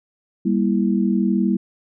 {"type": "chord", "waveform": "sine", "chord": "E diminished", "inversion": "first", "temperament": "just", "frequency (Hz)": [197.78, 237.3, 329.6], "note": ["G3", "Bb3", "E4"], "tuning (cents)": [16, 31, 0], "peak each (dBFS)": [-18, -21, -23], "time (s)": [0.45, 1.57], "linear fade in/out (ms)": 10, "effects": []}